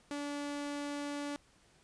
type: tone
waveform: sawtooth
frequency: 288.5 Hz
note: D4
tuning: 31 cents flat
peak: -33 dBFS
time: 0.11-1.36 s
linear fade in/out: 0 ms
effects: pink hiss -66 dBFS RMS until 1.83 s + resampled to 22050 Hz